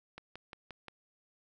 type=click train; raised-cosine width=0.3 ms; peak=-29 dBFS; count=5; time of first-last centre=0.18-0.883 s; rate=5.69 Hz; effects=none